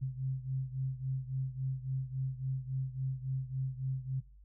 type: beating tone pair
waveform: sine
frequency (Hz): 130.81 / 134.41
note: C3 / C3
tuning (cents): 0 / +47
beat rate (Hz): 3.6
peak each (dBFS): -35 / -38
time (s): 0.01-4.21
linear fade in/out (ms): 20
effects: noise-tail reverb RT60 0.3 s tail -19 dB re dry + added 50 Hz sine -54 dBFS peak until 4.44 s